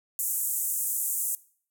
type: band-pass noise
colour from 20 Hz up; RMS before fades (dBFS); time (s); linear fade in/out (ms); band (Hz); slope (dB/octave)
white; -29; 0.19-1.35; 0; 7100 to 16000; 48
effects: noise-tail reverb RT60 0.5 s tail -20 dB re dry